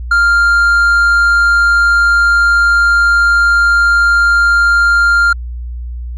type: tone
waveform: triangle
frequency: 1396.9 Hz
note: F6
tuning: in tune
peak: -5 dBFS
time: 0.11-5.33 s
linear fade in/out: 5 ms
effects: added 60 Hz sine -20 dBFS peak until 6.17 s + resampled to 22050 Hz